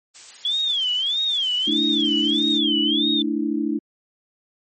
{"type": "noise", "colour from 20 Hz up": "blue", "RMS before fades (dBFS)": -37, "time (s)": [0.14, 2.59], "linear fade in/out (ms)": 20}
{"type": "tone with vibrato", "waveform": "sine", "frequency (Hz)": 3322, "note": "G#7", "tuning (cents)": 0, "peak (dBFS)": -19, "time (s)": [0.45, 3.22], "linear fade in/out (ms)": 2, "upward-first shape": "sine", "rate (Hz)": 1.6, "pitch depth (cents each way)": 210}
{"type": "chord", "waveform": "sine", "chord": "A suspended fourth", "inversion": "none", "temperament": "equal with one note detuned", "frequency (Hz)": [220, 293.7, 327.2], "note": ["A3", "D4", "E4"], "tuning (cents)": [0, 0, -13], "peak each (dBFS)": [-26, -23, -25], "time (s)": [1.67, 3.79], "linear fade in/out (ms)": 10}
{"effects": ["MP3 32 kbps"]}